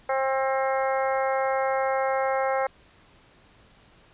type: harmonic tone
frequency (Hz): 266.6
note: C4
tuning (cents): +33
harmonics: 2 / 3 / 4 / 5 / 6 / 7 / 8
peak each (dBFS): -25 / -27 / -33 / -33 / -37 / -38 / -37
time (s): 0.09-2.67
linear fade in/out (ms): 5
effects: pink hiss -56 dBFS RMS until 4.13 s + resampled to 8000 Hz